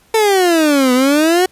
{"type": "exponential two-way sweep", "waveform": "30% pulse", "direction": "down then up", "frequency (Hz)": [452.3, 246.9, 375.8], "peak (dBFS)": -7, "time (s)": [0.14, 1.46], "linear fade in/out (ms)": 5, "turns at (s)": 0.93, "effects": ["pink hiss -52 dBFS RMS until 1.51 s", "resampled to 32000 Hz"]}